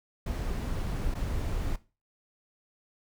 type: noise with dropouts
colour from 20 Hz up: brown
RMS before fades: -31 dBFS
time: 0.26-1.76 s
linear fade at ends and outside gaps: 5 ms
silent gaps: 1.141-1.151 s
effects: noise-tail reverb RT60 0.3 s tail -17 dB re dry